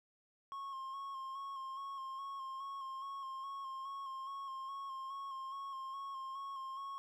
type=tone with vibrato; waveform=triangle; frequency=1081 Hz; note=C#6; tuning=44 cents flat; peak=-40 dBFS; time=0.52-6.98 s; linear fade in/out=0 ms; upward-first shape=square; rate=2.4 Hz; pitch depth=28 cents each way; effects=none